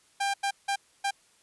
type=tone bursts at uneven times; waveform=sawtooth; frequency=796 Hz; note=G5; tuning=26 cents sharp; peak=-22 dBFS; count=4; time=0.2-0.34 / 0.43-0.51 / 0.68-0.76 / 1.04-1.11 s; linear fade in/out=10 ms; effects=white hiss -63 dBFS RMS until 1.42 s + resampled to 24000 Hz